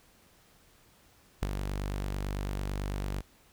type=tone with ADSR envelope; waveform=sawtooth; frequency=49 Hz; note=G1; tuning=in tune; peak=-22 dBFS; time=1.42-3.22 s; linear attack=9 ms; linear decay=30 ms; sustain=-6 dB; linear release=26 ms; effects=pink hiss -62 dBFS RMS until 3.52 s